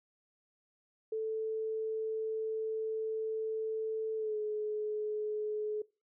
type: tone with pitch glide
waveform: sine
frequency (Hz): 440 to 425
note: A4 to G#4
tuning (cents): 0 to +40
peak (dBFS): -32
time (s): 1.12-5.82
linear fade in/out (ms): 5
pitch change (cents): -60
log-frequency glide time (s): 4.16-4.37
effects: noise-tail reverb RT60 0.3 s tail -22 dB re dry